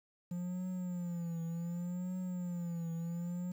triangle tone with vibrato, 174.61 Hz, F3, in tune, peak -34 dBFS, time 0.31-3.52 s, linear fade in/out 5 ms, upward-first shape triangle, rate 0.67 Hz, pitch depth 97 cents each way, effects 10-bit

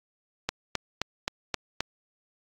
click train, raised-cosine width 0.2 ms, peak -9 dBFS, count 6, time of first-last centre 0.49-1.806 s, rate 3.8 Hz, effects AAC 64 kbps

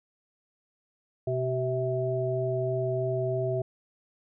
sine tone cluster, 126.6 / 382.3 / 650 Hz, B2 / G4 / E5, +43 / -43 / -24 cents, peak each -30 dBFS, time 1.27-3.62 s, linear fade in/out 5 ms, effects none

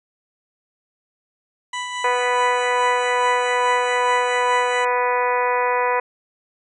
20% pulse tone with tremolo, 990 Hz, B5, 4 cents sharp, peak -19 dBFS, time 1.73-4.85 s, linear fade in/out 5 ms, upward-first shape sine, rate 4.7 Hz, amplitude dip 35%
harmonic tone, 246.9 Hz, B3, in tune, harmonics 2 / 3 / 4 / 5 / 6 / 7 / 8 / 9 / 10, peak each -22 / -28 / -20 / -32 / -31 / -31 / -28 / -37 / -32 dBFS, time 2.04-6 s, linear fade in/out 5 ms
effects resampled to 22050 Hz

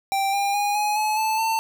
square tone with pitch steps, 784 / 801.4 / 819.2 / 837.4 / 855.9 / 874.9 / 894.4 Hz, G5 / G5 / G#5 / G#5 / A5 / A5 / A5, 0 / +38 / -24 / +14 / -48 / -10 / +28 cents, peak -21 dBFS, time 0.12-1.59 s, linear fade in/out 0 ms, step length 210 ms, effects none

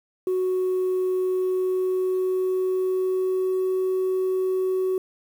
sine tone with pitch glide, 370 to 374.1 Hz, F#4 to F#4, 0 to +19 cents, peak -19 dBFS, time 0.27-4.98 s, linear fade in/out 2 ms, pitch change +19 cents, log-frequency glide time 1.07-3.81 s, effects tanh soft clip ceiling -18 dBFS + 8-bit

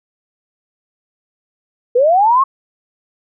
sine linear sweep, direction up, 464.2 to 1108.7 Hz, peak -8 dBFS, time 1.95-2.44 s, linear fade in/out 10 ms, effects none

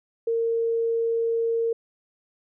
sine tone, 459.2 Hz, A#4, 26 cents flat, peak -21 dBFS, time 0.27-1.73 s, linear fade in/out 5 ms, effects none

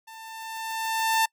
sawtooth tone with level ramp, 893 Hz, A5, 25 cents sharp, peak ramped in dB -39 to -15 dBFS, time 0.07-1.26 s, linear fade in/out 10 ms, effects noise-tail reverb RT60 0.1 s tail -26 dB re dry

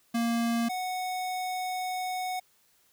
square tone pair in turn, 232.9 / 737.8 Hz, A#3 / F#5, -1 / -5 cents, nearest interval octave + minor sixth, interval 1996 cents, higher second, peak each -26 / -31 dBFS, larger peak first, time 0.14-0.69 / 0.69-2.4 s, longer second, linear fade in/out 10 ms, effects white hiss -66 dBFS RMS until 2.92 s

